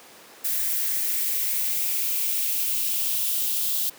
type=noise with high-pass filter sweep; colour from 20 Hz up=violet; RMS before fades=-25 dBFS; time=0.44-3.9 s; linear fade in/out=10 ms; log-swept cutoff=1700 to 3300 Hz; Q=2.9; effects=pink hiss -47 dBFS RMS until 3.98 s + high-pass 300 Hz 12 dB/octave